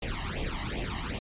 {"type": "noise with flanger", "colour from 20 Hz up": "pink", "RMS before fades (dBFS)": -33, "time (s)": [0.02, 1.19], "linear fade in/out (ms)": 5, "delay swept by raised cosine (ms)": [0.33, 1.03], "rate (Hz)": 2.6, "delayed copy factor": 0.9, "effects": ["resampled to 8000 Hz"]}